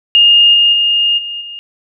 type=tone with level steps; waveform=sine; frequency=2834 Hz; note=F7; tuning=25 cents sharp; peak=-4 / -6 / -9 / -20 / -25 dBFS; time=0.15-1.59 s; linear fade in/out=0 ms; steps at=0.53 / 0.72 / 1.17 / 1.4 s; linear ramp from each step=20 ms; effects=none